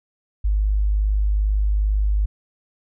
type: tone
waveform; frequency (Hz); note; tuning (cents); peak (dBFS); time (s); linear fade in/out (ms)
sine; 51.2; G#1; -24; -16; 0.44-2.26; 10
effects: none